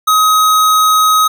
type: tone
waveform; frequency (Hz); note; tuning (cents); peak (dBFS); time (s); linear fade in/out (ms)
square; 1265; D#6; +28; -8; 0.07-1.28; 10
effects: none